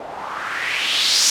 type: noise with low-pass filter sweep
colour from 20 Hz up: blue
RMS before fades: -21 dBFS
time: 0-1.3 s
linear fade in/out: 2 ms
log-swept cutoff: 640 to 6100 Hz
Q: 2.8
effects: none